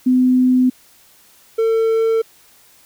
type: tone pair in turn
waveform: sine / triangle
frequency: 253.9 / 449.6 Hz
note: B3 / A4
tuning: +48 / +37 cents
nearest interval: minor seventh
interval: 989 cents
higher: second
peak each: -10 / -11 dBFS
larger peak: first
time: 0.06-0.7 / 1.58-2.22 s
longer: neither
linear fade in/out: 10 ms
effects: white hiss -50 dBFS RMS until 2.85 s